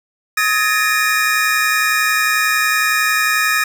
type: tone cluster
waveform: square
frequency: 1265 / 1695 / 1826 / 2434 Hz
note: D#6 / G#6 / A#6 / D#7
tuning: +28 / +35 / -36 / -39 cents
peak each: -20 dBFS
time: 0.37-3.64 s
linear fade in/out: 5 ms
effects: none